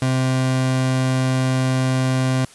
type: tone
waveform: 30% pulse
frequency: 130 Hz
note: C3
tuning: 11 cents flat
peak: -14 dBFS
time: 0.02-2.45 s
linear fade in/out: 2 ms
effects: white hiss -46 dBFS RMS until 2.54 s + resampled to 24000 Hz